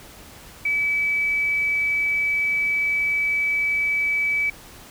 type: tone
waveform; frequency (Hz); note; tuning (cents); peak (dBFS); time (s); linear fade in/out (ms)
sine; 2295; D7; -40; -19; 0.65-4.5; 5
effects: pink hiss -44 dBFS RMS until 4.9 s